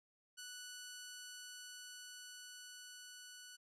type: tone with level ramp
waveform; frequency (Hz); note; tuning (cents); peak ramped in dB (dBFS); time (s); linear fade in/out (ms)
10% pulse; 1481; F#6; +1; -40 to -45; 0.37-3.57; 20
effects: resampled to 32000 Hz